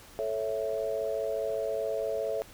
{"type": "chord", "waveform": "sine", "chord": "A major", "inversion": "none", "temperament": "equal", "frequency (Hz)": [440, 554.4, 659.3], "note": ["A4", "C#5", "E5"], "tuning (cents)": [0, 0, 0], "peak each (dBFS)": -33, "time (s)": [0.19, 2.42], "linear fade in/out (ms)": 0, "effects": ["pink hiss -52 dBFS RMS until 2.53 s"]}